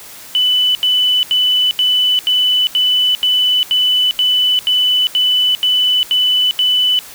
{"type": "tone bursts", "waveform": "sine", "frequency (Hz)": 2993, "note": "F#7", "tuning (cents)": 19, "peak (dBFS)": -10, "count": 14, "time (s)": [0.35, 6.99], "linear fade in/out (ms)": 0, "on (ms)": 400, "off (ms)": 80, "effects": ["white hiss -35 dBFS RMS until 7.14 s"]}